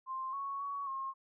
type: tone with pitch steps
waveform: sine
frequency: 1051 / 1108 / 1122 / 1074 Hz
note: C6 / C#6 / C#6 / C6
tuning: +7 / -1 / +21 / +45 cents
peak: -36 dBFS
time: 0.06-1.14 s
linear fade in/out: 50 ms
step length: 270 ms
effects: none